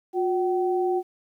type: tone pair together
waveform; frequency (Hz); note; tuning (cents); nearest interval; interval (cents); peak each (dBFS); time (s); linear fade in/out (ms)
sine; 360 / 762.8; F#4 / G5; -47 / -47; octave + minor second; 1300; -22 / -27; 0.13-1.03; 50
effects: 10-bit